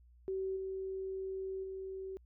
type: tone with level steps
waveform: sine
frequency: 381.8 Hz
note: G4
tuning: 46 cents flat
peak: -34 / -37 / -40 dBFS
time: 0.28-2.17 s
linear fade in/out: 0 ms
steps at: 0.56 / 1.63 s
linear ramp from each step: 10 ms
effects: added 60 Hz sine -59 dBFS peak until 2.25 s